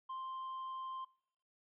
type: tone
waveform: triangle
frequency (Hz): 1048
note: C6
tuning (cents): +2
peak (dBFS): -39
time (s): 0.09-1.05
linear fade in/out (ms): 10
effects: noise-tail reverb RT60 0.7 s tail -24 dB re dry + resampled to 8000 Hz